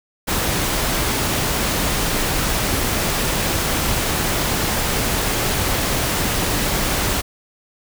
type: noise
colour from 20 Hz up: pink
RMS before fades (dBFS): -20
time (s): 0.27-7.22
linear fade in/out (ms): 20
effects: none